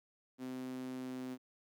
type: tone with high-pass filter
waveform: sawtooth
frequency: 128.5 Hz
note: C3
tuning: 31 cents flat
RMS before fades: -43 dBFS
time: 0.38-1.38 s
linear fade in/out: 50 ms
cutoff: 260 Hz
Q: 3.9
effects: none